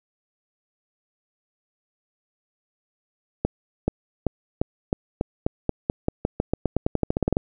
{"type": "accelerating click train", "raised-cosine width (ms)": 2, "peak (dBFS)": -7, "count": 24, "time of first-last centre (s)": [3.45, 7.369], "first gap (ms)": 430, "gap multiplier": 0.9, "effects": []}